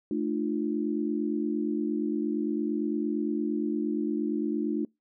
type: chord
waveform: sine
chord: D minor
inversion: second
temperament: equal with one note detuned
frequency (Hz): 220 / 300.5 / 349.2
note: A3 / D4 / F4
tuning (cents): 0 / +40 / 0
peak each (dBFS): -31 / -29 / -32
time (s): 0.11-4.85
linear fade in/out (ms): 2
effects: noise-tail reverb RT60 0.2 s tail -26 dB re dry